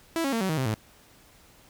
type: tone with pitch steps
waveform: sawtooth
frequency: 330 / 274.3 / 228 / 189.54 / 157.55 / 130.96 / 108.86 Hz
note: E4 / C#4 / A#3 / F#3 / D#3 / C3 / A2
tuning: +2 / -18 / -38 / +42 / +22 / +2 / -18 cents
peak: -21 dBFS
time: 0.16-0.741 s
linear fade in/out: 0 ms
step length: 83 ms
effects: pink hiss -56 dBFS RMS until 1.69 s